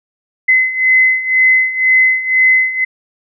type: beating tone pair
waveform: sine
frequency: 2039 / 2041 Hz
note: C7 / C7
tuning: -45 / -44 cents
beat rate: 2 Hz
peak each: -14 / -10 dBFS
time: 0.48-2.85 s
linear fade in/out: 10 ms
effects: none